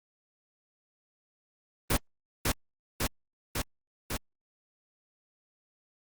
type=noise with echo; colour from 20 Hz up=pink; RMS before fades=-25 dBFS; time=1.9-1.97 s; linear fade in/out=5 ms; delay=550 ms; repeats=4; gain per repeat=-2 dB; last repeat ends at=4.17 s; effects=Opus 32 kbps